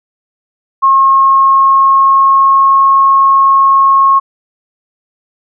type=tone with pitch glide; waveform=sine; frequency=1080 to 1088.1 Hz; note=C#6 to C#6; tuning=-45 to -33 cents; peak=-4 dBFS; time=0.82-4.2 s; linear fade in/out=20 ms; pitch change=+12 cents; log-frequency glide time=0.97-2.86 s; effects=none

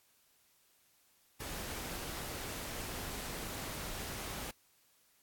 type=noise; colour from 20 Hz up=pink; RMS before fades=-42 dBFS; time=1.4-4.51 s; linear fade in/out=5 ms; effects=white hiss -70 dBFS RMS until 5.22 s + AAC 64 kbps

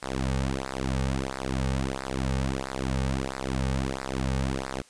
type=tone with flanger; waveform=sawtooth; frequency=66.2 Hz; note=C2; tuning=21 cents sharp; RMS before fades=-29 dBFS; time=0.02-4.82 s; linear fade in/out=10 ms; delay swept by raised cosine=0.31 to 3.01 ms; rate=1.5 Hz; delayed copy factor=-1; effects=white hiss -56 dBFS RMS until 4.89 s + resampled to 22050 Hz

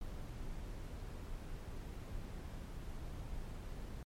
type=noise; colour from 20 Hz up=brown; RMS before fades=-45 dBFS; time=0.01-4.03 s; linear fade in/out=2 ms; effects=MP3 64 kbps

